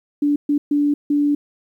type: tone bursts at uneven times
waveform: sine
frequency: 290.6 Hz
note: D4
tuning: 18 cents flat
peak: -14 dBFS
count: 4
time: 0.22-0.36 / 0.49-0.58 / 0.71-0.94 / 1.1-1.35 s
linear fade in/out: 5 ms
effects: 9-bit